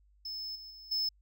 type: tone with level steps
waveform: triangle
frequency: 5230 Hz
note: E8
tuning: 15 cents flat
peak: -36 / -44 / -47 / -28 dBFS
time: 0.25-1.09 s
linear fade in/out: 5 ms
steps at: 0.55 / 0.7 / 0.91 s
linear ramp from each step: 10 ms
effects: added 50 Hz sine -62 dBFS peak until 1.21 s